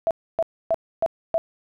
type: tone bursts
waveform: sine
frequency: 659.3 Hz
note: E5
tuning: in tune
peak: -17 dBFS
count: 5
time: 0.07-1.38 s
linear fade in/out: 0 ms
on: 38 ms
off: 280 ms
effects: none